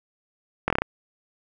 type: slowing click train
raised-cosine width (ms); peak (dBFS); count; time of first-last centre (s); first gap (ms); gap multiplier
0.5; -6; 6; 0.68-0.82; 22; 1.12
effects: none